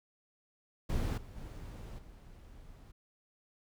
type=noise with level steps; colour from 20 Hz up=brown; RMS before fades=-33 / -49 / -45 / -53 dBFS; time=0.89-2.92 s; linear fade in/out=10 ms; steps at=1.17 / 1.36 / 1.98 s; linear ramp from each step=10 ms; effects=none

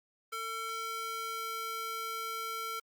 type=tone with high-pass filter; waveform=square; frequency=450 Hz; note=A4; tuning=39 cents sharp; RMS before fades=-38 dBFS; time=0.32-2.8 s; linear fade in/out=10 ms; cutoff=1100 Hz; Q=1.8; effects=Opus 32 kbps

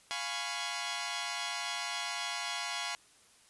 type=chord; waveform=10% pulse; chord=C# dominant seventh; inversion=first; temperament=equal with one note detuned; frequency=698.5 / 830.6 / 995.2 / 1108.7 Hz; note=E#5 / G#5 / B5 / C#6; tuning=0 / 0 / +13 / 0 cents; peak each=-32 dBFS; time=0.11-2.95 s; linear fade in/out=0 ms; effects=white hiss -62 dBFS RMS until 3.49 s + resampled to 24000 Hz

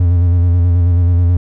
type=tone with vibrato; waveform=triangle; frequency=87.31 Hz; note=F2; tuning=in tune; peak=-6 dBFS; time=0-1.37 s; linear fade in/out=5 ms; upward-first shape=square; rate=9.3 Hz; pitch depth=34 cents each way; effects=none

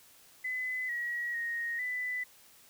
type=tone with pitch steps; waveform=sine; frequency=2015 / 1912 / 1869 / 1994 Hz; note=B6 / A#6 / A#6 / B6; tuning=+34 / +43 / +4 / +16 cents; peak=-32 dBFS; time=0.44-2.24 s; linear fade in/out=10 ms; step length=450 ms; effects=white hiss -59 dBFS RMS until 2.69 s

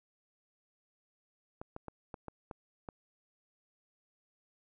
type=clicks; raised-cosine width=1 ms; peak=-28 dBFS; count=7; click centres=1.615 / 1.764 / 1.883 / 2.142 / 2.283 / 2.512 / 2.888 s; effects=none

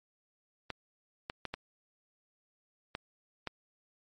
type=clicks; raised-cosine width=0.3 ms; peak=-20 dBFS; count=6; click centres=0.703 / 1.299 / 1.453 / 1.54 / 2.951 / 3.473 s; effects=MP3 48 kbps

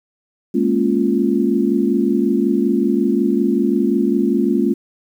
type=chord; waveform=sine; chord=Bb minor seventh; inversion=third; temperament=equal; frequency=207.7 / 233.1 / 277.2 / 349.2 Hz; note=Ab3 / Bb3 / Db4 / F4; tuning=0 / 0 / 0 / 0 cents; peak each=-19 dBFS; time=0.54-4.74 s; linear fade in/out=10 ms; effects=8-bit

